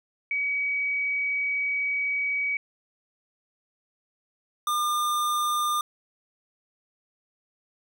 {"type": "tone pair in turn", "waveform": ["sine", "square"], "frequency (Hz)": [2268, 1203.7], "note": ["C#7", "D6"], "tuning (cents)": [39, 42], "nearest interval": "major seventh", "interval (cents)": 1097, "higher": "first", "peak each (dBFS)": -24, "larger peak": "neither", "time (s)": [[0.31, 2.57], [4.67, 5.81]], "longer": "first", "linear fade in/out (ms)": 2, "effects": []}